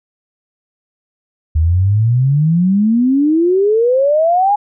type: exponential sweep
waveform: sine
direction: up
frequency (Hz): 75.9 to 840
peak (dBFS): -9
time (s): 1.55-4.56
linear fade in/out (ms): 10
effects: none